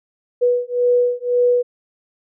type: beating tone pair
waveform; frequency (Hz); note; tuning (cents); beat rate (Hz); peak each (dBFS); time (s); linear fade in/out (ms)
sine; 488.5 / 490.4; B4 / B4; -19 / -12; 1.9; -17; 0.41-1.63; 20
effects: none